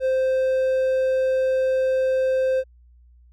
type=tone; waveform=triangle; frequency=522 Hz; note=C5; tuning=4 cents flat; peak=-16 dBFS; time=0-2.64 s; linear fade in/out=50 ms; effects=added 60 Hz sine -49 dBFS peak until 3.32 s